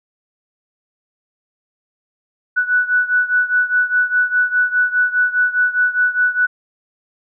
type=beating tone pair; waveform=sine; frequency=1480 / 1484.9 Hz; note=F#6 / F#6; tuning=0 / +6 cents; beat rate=4.9 Hz; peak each=-15 / -18 dBFS; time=2.56-6.47 s; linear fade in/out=20 ms; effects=none